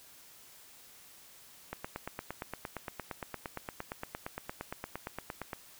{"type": "click train", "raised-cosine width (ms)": 0.5, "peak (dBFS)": -22, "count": 34, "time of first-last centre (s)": [1.73, 5.532], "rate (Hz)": 8.68, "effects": ["white hiss -56 dBFS RMS until 5.79 s"]}